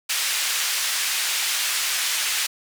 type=band-pass noise; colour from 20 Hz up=pink; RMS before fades=-24 dBFS; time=0.09-2.47 s; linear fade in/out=10 ms; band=2100 to 12000 Hz; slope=12 dB/octave; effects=none